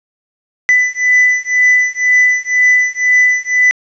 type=beating tone pair; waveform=triangle; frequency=1994 / 1996 Hz; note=B6 / B6; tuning=+16 / +18 cents; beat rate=2 Hz; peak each=-10 dBFS; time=0.69-3.71 s; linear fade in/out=0 ms; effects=resampled to 16000 Hz + 7-bit